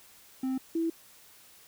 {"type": "tone pair in turn", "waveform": ["triangle", "sine"], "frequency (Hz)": [261.6, 329.7], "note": ["C4", "E4"], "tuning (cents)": [0, 0], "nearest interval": "major third", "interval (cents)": 400, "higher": "second", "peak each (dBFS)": -26, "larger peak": "neither", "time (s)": [[0.43, 0.58], [0.75, 0.9]], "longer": "neither", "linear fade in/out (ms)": 5, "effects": ["white hiss -56 dBFS RMS until 1.67 s"]}